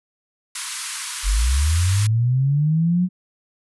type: band-pass noise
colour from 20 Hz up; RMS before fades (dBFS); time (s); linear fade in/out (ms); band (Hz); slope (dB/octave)
white; -30; 0.55-2.07; 5; 930 to 11000; 96
type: linear sweep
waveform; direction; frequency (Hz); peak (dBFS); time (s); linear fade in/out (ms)
sine; up; 43.32 to 185; -15; 1.23-3.09; 50
effects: none